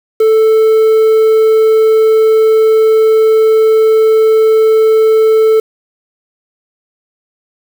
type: tone with quantisation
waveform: triangle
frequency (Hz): 440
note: A4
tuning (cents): 0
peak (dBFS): -3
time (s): 0.2-5.6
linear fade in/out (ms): 5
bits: 5
effects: none